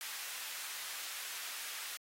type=high-pass noise; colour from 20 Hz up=pink; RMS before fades=-44 dBFS; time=0.01-1.97 s; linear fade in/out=0 ms; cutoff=1600 Hz; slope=12 dB/octave; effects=AAC 48 kbps